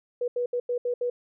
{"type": "tone bursts at uneven times", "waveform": "sine", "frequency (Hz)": 487.5, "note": "B4", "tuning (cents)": -23, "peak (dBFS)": -24, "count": 6, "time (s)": [[0.21, 0.28], [0.36, 0.46], [0.53, 0.6], [0.69, 0.78], [0.85, 0.94], [1.01, 1.1]], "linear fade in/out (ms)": 5, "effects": []}